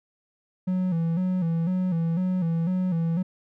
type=tone with vibrato; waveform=triangle; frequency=174.61 Hz; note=F3; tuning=in tune; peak=-20 dBFS; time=0.67-3.23 s; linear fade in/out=10 ms; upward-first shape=square; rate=2 Hz; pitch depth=93 cents each way; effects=none